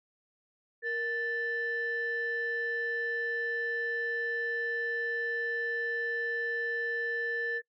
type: tone pair together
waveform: sine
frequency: 467.5 / 1760 Hz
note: A#4 / A6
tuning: +5 / 0 cents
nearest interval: octave + major seventh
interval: 2295 cents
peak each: -34 / -30 dBFS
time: 0.82-7.62 s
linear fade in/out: 50 ms
effects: noise-tail reverb RT60 0.1 s tail -24 dB re dry + tanh soft clip ceiling -25 dBFS